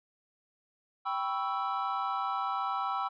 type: chord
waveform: triangle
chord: C# half-diminished seventh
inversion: second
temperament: equal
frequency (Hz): 784 / 987.8 / 1108.7 / 1318.5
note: G5 / B5 / C#6 / E6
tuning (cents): 0 / 0 / 0 / 0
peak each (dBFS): -33 / -35 / -36 / -32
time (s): 1.05-3.09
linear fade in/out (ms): 20
effects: resampled to 11025 Hz